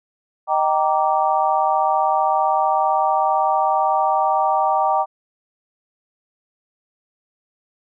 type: chord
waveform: sine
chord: Eb major seventh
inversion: none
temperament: just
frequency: 622.3 / 777.8 / 933.4 / 1166.7 Hz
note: Eb5 / G5 / Bb5 / D6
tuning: 0 / -14 / +2 / -12 cents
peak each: -23 / -18 / -21 / -23 dBFS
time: 0.47-5.06 s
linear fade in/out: 50 ms
effects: none